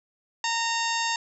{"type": "harmonic tone with a mistuned harmonic", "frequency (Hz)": 921, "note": "A#5", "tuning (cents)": -21, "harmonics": [1, 2, 3, 4, 5, 6, 7, 8], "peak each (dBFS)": [-28, -31, -33, -34, -35, -36, -36, -37], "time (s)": [0.44, 1.16], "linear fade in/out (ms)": 2, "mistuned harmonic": 6, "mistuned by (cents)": -54, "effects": []}